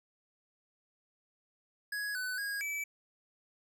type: tone with pitch steps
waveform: square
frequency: 1669 / 1502 / 1640 / 2305 Hz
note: G#6 / F#6 / G#6 / D7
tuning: +8 / +26 / -22 / -33 cents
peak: -35 dBFS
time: 1.92-2.84 s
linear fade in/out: 5 ms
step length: 230 ms
effects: none